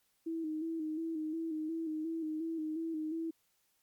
sine tone with vibrato, 319.1 Hz, D#4, 44 cents sharp, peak -34 dBFS, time 0.26-3.31 s, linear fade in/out 10 ms, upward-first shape square, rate 2.8 Hz, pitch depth 45 cents each way, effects white hiss -75 dBFS RMS until 3.82 s + MP3 96 kbps

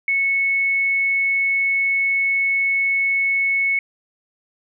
sine tone, 2204 Hz, C#7, 11 cents flat, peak -16 dBFS, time 0.08-3.79 s, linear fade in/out 2 ms, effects none

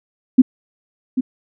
sine tone with echo, 256.8 Hz, C4, 32 cents flat, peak -3 dBFS, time 0.38-0.42 s, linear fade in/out 10 ms, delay 790 ms, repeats 1, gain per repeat -11 dB, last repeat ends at 1.21 s, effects none

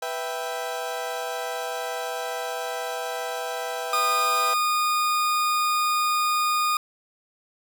30% pulse chord, E minor, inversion second, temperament equal, 493.9 / 659.3 / 784 Hz, B4 / E5 / G5, 0 / 0 / 0 cents, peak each -30 dBFS, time 0.02-4.54 s, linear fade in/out 5 ms
40% pulse tone, 1226 Hz, D#6, 26 cents flat, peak -20 dBFS, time 3.93-6.77 s, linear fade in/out 2 ms
effects none

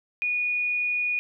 sine tone, 2457 Hz, D#7, 22 cents flat, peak -23 dBFS, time 0.22-1.19 s, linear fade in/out 0 ms, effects none

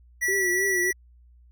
square tone, 1948 Hz, B6, 24 cents flat, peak -23 dBFS, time 0.21-0.93 s, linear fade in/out 20 ms
sine tone with vibrato, 374.8 Hz, F#4, 22 cents sharp, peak -27 dBFS, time 0.28-0.91 s, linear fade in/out 5 ms, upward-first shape triangle, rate 3.3 Hz, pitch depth 110 cents each way
effects added 60 Hz sine -51 dBFS peak until 1.51 s

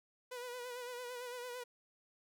sawtooth tone with vibrato, 492.4 Hz, B4, 5 cents flat, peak -39 dBFS, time 0.31-1.64 s, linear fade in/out 10 ms, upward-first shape sine, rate 8.9 Hz, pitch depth 45 cents each way, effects 13-bit

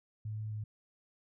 sine tone with pitch steps, 107.5 / 108.1 / 106.8 Hz, A2 / A2 / G#2, -40 / -30 / +49 cents, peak -36 dBFS, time 0.25-0.64 s, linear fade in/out 5 ms, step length 130 ms, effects none

